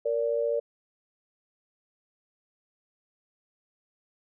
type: tone pair together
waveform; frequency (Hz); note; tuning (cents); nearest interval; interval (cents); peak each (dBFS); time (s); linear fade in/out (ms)
sine; 465.5 / 580; A#4 / D5; -2 / -22; major third; 380; -27; 0.05-0.6; 10
effects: none